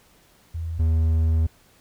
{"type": "tone pair in turn", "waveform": ["sine", "triangle"], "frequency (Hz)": [82.41, 80.39], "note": ["E2", "E2"], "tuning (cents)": [0, -43], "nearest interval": "unison", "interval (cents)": 43, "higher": "first", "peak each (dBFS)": [-26, -15], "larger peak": "second", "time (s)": [[0.54, 0.79], [0.79, 1.47]], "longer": "second", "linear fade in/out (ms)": 10, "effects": ["pink hiss -57 dBFS RMS until 1.8 s"]}